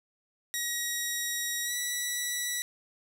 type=tone with pitch glide; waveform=10% pulse; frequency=1900 to 1951.2 Hz; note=A#6 to B6; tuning=+33 to -21 cents; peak=-21 dBFS; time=0.54-2.62 s; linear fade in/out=0 ms; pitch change=+46 cents; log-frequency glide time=1.64-1.74 s; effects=none